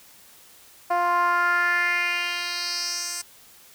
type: tone with band-pass filter sweep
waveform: 10% pulse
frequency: 350 Hz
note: F4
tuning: 4 cents sharp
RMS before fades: -24 dBFS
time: 0.9-3.22 s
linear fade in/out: 10 ms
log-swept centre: 780 to 7600 Hz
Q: 3.1
effects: white hiss -51 dBFS RMS until 3.74 s